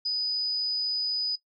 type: tone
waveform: sine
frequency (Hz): 4978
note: D#8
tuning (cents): 0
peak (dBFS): -25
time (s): 0.05-1.36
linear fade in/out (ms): 10
effects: noise-tail reverb RT60 0.1 s tail -20 dB re dry